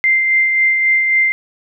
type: tone with tremolo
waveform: sine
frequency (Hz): 2089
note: C7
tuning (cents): -3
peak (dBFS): -9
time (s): 0.04-1.32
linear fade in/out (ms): 0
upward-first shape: sine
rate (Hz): 3.7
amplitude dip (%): 35
effects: none